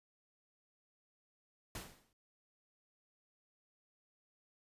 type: noise with exponential decay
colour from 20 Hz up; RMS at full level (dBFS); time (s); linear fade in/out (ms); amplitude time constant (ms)
pink; -42; 1.75-2.13; 2; 81
effects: resampled to 32000 Hz